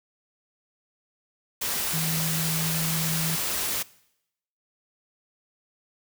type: tone in noise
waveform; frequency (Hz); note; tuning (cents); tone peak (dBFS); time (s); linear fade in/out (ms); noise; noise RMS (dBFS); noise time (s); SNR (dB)
sine; 161.2; E3; -38; -28; 1.93-3.36; 10; white; -28; 1.61-3.83; -3
effects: noise-tail reverb RT60 0.8 s tail -21 dB re dry